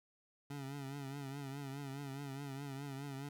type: tone with vibrato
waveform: 25% pulse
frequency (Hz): 138.8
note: C#3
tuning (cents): +3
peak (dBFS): -39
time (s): 0.5-3.29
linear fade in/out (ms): 5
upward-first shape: triangle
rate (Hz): 4.8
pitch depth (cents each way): 78
effects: none